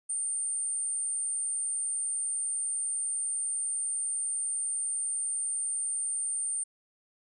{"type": "tone", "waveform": "sine", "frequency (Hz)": 8930, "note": "C#9", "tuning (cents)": 12, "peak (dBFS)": -29, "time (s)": [0.09, 6.64], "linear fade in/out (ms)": 10, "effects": []}